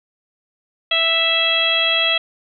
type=harmonic tone; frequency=659.3 Hz; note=E5; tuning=in tune; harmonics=1 / 2 / 3 / 4 / 5 / 6; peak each=-25 / -27 / -25 / -20 / -17 / -28 dBFS; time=0.91-2.18 s; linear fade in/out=5 ms; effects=none